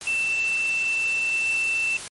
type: tone in noise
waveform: sine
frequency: 2670 Hz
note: E7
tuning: 22 cents sharp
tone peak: -21 dBFS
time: 0.07-1.97 s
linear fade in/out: 2 ms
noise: white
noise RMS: -35 dBFS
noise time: 0.01-2.08 s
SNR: +11 dB
effects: MP3 48 kbps